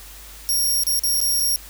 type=tone with dropouts; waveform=10% pulse; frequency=5588 Hz; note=F8; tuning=in tune; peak=-12 dBFS; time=0.49-1.56 s; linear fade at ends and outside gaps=0 ms; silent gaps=0.835-0.868 / 0.993-1.036 / 1.204-1.214 / 1.401-1.406 s; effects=added 50 Hz sine -42 dBFS peak until 1.69 s + white hiss -42 dBFS RMS until 1.69 s